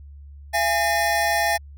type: tone cluster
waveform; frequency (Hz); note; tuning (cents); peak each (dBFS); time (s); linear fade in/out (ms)
square; 679 / 826 / 1816; F5 / G#5 / A#6; -49 / -10 / -46; -24; 0.53-1.58; 20
effects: added 71 Hz sine -39 dBFS peak until 1.77 s